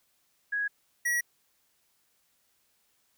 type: tone pair in turn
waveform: sine / square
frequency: 1661.2 / 1920.4 Hz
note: G#6 / B6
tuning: 0 / -49 cents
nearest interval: minor third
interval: 251 cents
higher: second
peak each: -27 / -26 dBFS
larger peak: second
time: 0.52-0.68 / 1.05-1.21 s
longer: neither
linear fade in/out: 10 ms
effects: white hiss -71 dBFS RMS until 3.17 s